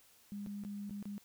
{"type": "tone with dropouts", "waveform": "sine", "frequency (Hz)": 203.2, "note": "G#3", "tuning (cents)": -38, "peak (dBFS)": -40, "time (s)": [0.32, 1.18], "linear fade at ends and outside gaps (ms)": 0, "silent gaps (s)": [[0.462, 0.47], [0.637, 0.649], [0.896, 0.908], [1.027, 1.055]], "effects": ["white hiss -65 dBFS RMS until 1.24 s"]}